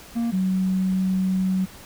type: tone pair in turn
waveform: triangle / sine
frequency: 233.1 / 187.65 Hz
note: A#3 / F#3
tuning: 0 / +25 cents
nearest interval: major third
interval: 375 cents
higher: first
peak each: -19 dBFS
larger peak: neither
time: 0.15-0.32 / 0.32-1.66 s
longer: second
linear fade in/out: 20 ms
effects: pink hiss -44 dBFS RMS until 1.85 s